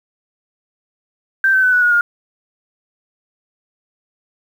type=tone with pitch steps; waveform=sine; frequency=1566 / 1535.5 / 1505.7 / 1476.4 / 1447.7 / 1419.5 Hz; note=G6 / G6 / F#6 / F#6 / F#6 / F6; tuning=-2 / -36 / +30 / -4 / -38 / +28 cents; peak=-10 dBFS; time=1.44-2.01 s; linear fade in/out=2 ms; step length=95 ms; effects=7-bit